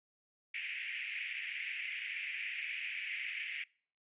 white band-pass noise, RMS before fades -41 dBFS, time 0.54-3.64 s, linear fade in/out 5 ms, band 2000 to 2600 Hz, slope 48 dB/octave, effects noise-tail reverb RT60 0.5 s tail -25 dB re dry + resampled to 8000 Hz

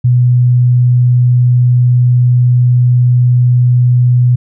sine tone, 123.47 Hz, B2, in tune, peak -5 dBFS, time 0.04-4.36 s, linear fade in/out 10 ms, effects none

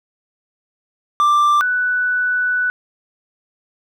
triangle / sine tone pair in turn, 1180 / 1486.7 Hz, D6 / F#6, +8 / +8 cents, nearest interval major third, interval 400 cents, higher second, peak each -9 / -15 dBFS, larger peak first, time 1.2-1.61 / 1.61-2.7 s, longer second, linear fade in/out 0 ms, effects none

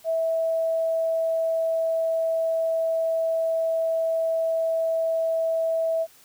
sine tone, 653 Hz, E5, 17 cents flat, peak -21 dBFS, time 0.04-6.07 s, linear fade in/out 50 ms, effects white hiss -54 dBFS RMS until 6.24 s

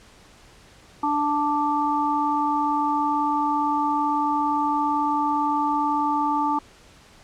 harmonic tone, 293.7 Hz, D4, in tune, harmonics 1 / 3 / 4, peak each -26 / -22 / -26 dBFS, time 1.03-6.59 s, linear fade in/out 5 ms, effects pink hiss -51 dBFS RMS until 7.23 s + low-pass 8000 Hz 12 dB/octave

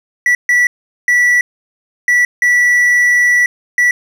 triangle tone bursts at uneven times, 1954 Hz, B6, 19 cents flat, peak -6 dBFS, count 6, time 0.26-0.35 / 0.49-0.67 / 1.08-1.41 / 2.08-2.25 / 2.42-3.46 / 3.78-3.91 s, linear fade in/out 2 ms, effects none

